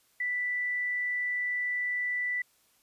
sine tone, 1975.5 Hz, B6, in tune, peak -28 dBFS, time 0.2-2.42 s, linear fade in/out 5 ms, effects white hiss -67 dBFS RMS until 2.82 s + resampled to 32000 Hz

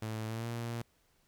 sawtooth tone with pitch glide, 110 to 117.22 Hz, A2 to A#2, 0 to +10 cents, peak -32 dBFS, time 0.02-0.82 s, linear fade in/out 5 ms, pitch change +110 cents, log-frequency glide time 0.27-0.47 s, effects pink hiss -71 dBFS RMS until 1.27 s

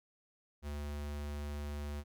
square tone, 73.1 Hz, D2, 7 cents flat, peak -39 dBFS, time 0.62-2.04 s, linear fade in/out 50 ms, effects none

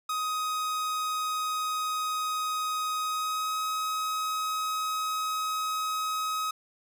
45% pulse tone with pitch glide, 1256 to 1268.4 Hz, D#6 to D#6, +16 to +33 cents, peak -28 dBFS, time 0.09-6.51 s, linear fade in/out 5 ms, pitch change +17 cents, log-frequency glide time 2.99-3.58 s, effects none

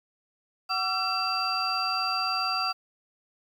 sine tone cluster, 750 / 1149 / 1353 / 2688 / 4713 Hz, F#5 / D6 / E6 / E7 / D8, +23 / -38 / +45 / +33 / +5 cents, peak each -32 / -35 / -29 / -35 / -29 dBFS, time 0.69-2.73 s, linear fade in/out 20 ms, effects tanh soft clip ceiling -16 dBFS + 9-bit

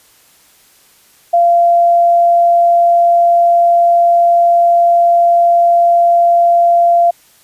sine tone, 689 Hz, F5, 24 cents flat, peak -6 dBFS, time 1.33-7.11 s, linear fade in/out 10 ms, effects white hiss -48 dBFS RMS until 7.43 s + resampled to 32000 Hz

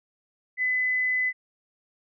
sine tone, 2011 Hz, B6, 31 cents sharp, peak -22 dBFS, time 0.57-1.33 s, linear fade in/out 50 ms, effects none

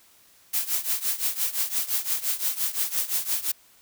blue noise with tremolo, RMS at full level -23 dBFS, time 0.53-3.52 s, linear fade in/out 10 ms, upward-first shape triangle, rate 5.8 Hz, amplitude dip 90%, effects white hiss -57 dBFS RMS until 3.81 s

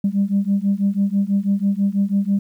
sine beating tone pair, 196 / 202.1 Hz, G3 / G#3, 0 / -47 cents, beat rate 6.1 Hz, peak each -18 dBFS, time 0.04-2.39 s, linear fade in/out 5 ms, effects tanh soft clip ceiling -10 dBFS + 9-bit

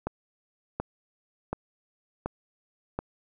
click train, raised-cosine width 1 ms, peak -15 dBFS, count 5, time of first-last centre 0.07-2.99 s, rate 1.37 Hz, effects none

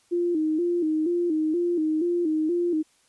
sine tone with vibrato, 329.6 Hz, E4, in tune, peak -21 dBFS, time 0.11-2.83 s, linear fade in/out 20 ms, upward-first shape square, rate 2.1 Hz, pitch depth 96 cents each way, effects white hiss -63 dBFS RMS until 3.08 s + resampled to 24000 Hz

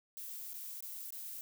violet noise with dropouts, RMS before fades -45 dBFS, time 0.17-1.41 s, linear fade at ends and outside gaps 0 ms, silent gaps 0.534-0.541 / 0.806-0.825 / 1.105-1.124 s, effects none

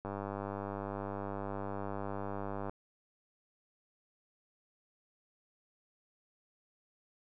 click train, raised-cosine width 1 ms, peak -25 dBFS, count 265, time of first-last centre 0.05-2.695 s, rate 99.8 Hz, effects none

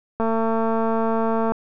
click train, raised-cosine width 1 ms, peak -10 dBFS, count 298, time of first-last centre 0.2-1.52 s, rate 225 Hz, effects none

